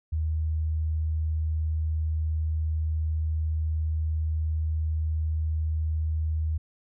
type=tone; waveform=sine; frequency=78.6 Hz; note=D#2; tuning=18 cents sharp; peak=-24 dBFS; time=0.12-6.58 s; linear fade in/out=10 ms; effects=none